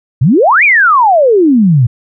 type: exponential two-way sweep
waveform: sine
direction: up then down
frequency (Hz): 111.8 to 2489 to 111.8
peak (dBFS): -4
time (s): 0.21-1.87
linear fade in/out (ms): 10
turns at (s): 0.64
effects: none